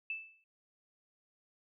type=tone with exponential decay; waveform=sine; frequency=2636 Hz; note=E7; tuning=1 cent flat; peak=-33 dBFS; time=0.1-0.44 s; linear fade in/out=2 ms; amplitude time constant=73 ms; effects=none